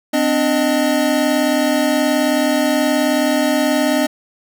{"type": "tone cluster", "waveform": "square", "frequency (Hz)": [255.5, 294.3, 617], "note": ["C4", "D4", "D#5"], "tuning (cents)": [-41, 4, -15], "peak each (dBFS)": -19, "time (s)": [0.13, 4.07], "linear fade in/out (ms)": 10, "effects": []}